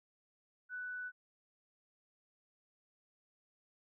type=tone; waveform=sine; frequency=1489 Hz; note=F#6; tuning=11 cents sharp; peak=-40 dBFS; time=0.69-1.12 s; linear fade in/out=50 ms; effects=none